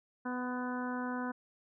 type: harmonic tone with a mistuned harmonic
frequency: 249.1 Hz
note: B3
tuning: 15 cents sharp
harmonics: 1 / 2 / 3 / 4 / 5 / 6 / 7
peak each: -36 / -44 / -45 / -42 / -48 / -43 / -53 dBFS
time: 0.25-1.32 s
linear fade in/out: 10 ms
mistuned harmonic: 4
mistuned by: +15 cents
effects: none